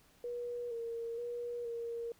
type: tone with pitch steps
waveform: sine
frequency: 482.1 / 463.1 / 479 / 466.8 Hz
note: B4 / A#4 / A#4 / A#4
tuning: -42 / -11 / +47 / +2 cents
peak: -37 dBFS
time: 0.24-2.12 s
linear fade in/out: 2 ms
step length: 470 ms
effects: pink hiss -66 dBFS RMS until 2.19 s